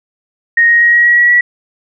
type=tone with pitch steps; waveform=sine; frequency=1864.7 / 1876.6 / 1888.5 / 1900.6 / 1912.7 / 1924.9 / 1937.2 Hz; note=A#6 / A#6 / A#6 / A#6 / A#6 / B6 / B6; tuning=0 / +11 / +22 / +33 / +44 / -45 / -34 cents; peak=-5 dBFS; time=0.57-1.41 s; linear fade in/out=5 ms; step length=120 ms; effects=none

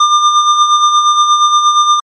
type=tone with tremolo; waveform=square; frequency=1200 Hz; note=D6; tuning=37 cents sharp; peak=-5 dBFS; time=0-2 s; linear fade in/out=5 ms; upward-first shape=sine; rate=8.5 Hz; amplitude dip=50%; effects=MP3 32 kbps

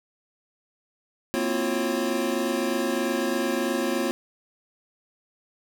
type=tone cluster; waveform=square; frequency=233.5 / 261.7 / 336.8 / 360 / 545 Hz; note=A#3 / C4 / E4 / F#4 / C#5; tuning=+3 / 0 / +37 / -47 / -29 cents; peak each=-31 dBFS; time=1.34-4.11 s; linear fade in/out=0 ms; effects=none

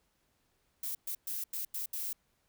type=noise bursts at uneven times; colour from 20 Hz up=violet; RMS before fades=-37 dBFS; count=6; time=0.83-0.95 / 1.07-1.15 / 1.27-1.44 / 1.53-1.65 / 1.74-1.86 / 1.93-2.13 s; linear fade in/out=5 ms; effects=pink hiss -75 dBFS RMS until 2.48 s

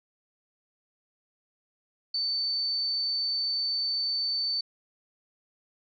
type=tone; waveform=sine; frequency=4534 Hz; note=C#8; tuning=38 cents sharp; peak=-26 dBFS; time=2.14-4.61 s; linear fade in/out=5 ms; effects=none

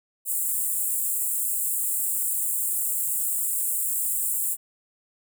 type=high-pass noise; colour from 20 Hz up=pink; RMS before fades=-26 dBFS; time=0.25-4.57 s; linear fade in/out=50 ms; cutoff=7500 Hz; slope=96 dB/octave; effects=none

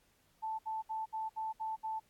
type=tone bursts; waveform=sine; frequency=880 Hz; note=A5; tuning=in tune; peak=-35 dBFS; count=7; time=0.42-2 s; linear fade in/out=20 ms; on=170 ms; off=65 ms; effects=pink hiss -71 dBFS RMS until 2.09 s + AAC 64 kbps

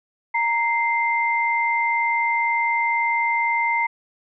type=tone pair together; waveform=sine; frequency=931 / 2090 Hz; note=A#5 / C7; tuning=-2 / -2 cents; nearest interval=octave + major second; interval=1400 cents; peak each=-21 dBFS; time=0.34-3.87 s; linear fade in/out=10 ms; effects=none

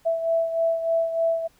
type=beating tone pair; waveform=sine; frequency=660 / 663.3 Hz; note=E5 / E5; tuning=+2 / +11 cents; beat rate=3.3 Hz; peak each=-21 / -28 dBFS; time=0.05-1.48 s; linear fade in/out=20 ms; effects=pink hiss -60 dBFS RMS until 1.59 s

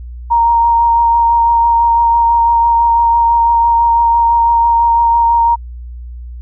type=tone with vibrato; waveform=sine; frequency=932.3 Hz; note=A#5; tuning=in tune; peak=-7 dBFS; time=0.3-5.56 s; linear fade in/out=20 ms; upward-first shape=sine; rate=6 Hz; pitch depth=12 cents each way; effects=added 60 Hz sine -25 dBFS peak until 6.41 s

